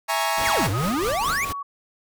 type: chord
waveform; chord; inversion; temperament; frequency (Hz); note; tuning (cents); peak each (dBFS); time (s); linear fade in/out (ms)
sawtooth; A# half-diminished seventh; second; equal; 659.3 / 830.6 / 932.3 / 1108.7; E5 / G#5 / A#5 / C#6; 0 / 0 / 0 / 0; -24 / -22 / -23 / -24; 0.08-0.68; 20
type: noise with tremolo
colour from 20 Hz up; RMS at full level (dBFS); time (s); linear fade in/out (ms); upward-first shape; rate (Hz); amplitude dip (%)
pink; -30; 0.37-1.53; 10; triangle; 4.6; 70
type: exponential two-way sweep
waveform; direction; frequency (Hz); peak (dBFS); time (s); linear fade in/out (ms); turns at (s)
square; down then up; 2489 to 90.7 to 2489; -23; 0.45-1.45; 5; 0.7
type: tone with pitch glide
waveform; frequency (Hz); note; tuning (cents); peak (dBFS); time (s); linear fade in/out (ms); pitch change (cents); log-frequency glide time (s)
sine; 1254 to 1123.7; D#6 to C#6; +13 to +23; -28; 0.73-1.63; 10; -190; 0.89-1.26
effects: none